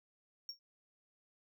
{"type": "tone with exponential decay", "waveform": "triangle", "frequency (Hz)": 5530, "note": "F8", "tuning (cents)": -18, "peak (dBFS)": -36, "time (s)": [0.49, 0.59], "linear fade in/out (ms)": 1, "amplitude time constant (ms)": 21, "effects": []}